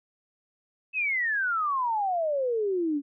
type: exponential sweep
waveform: sine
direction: down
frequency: 2637 to 276.1 Hz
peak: -24 dBFS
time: 0.93-3.02 s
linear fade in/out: 50 ms
effects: none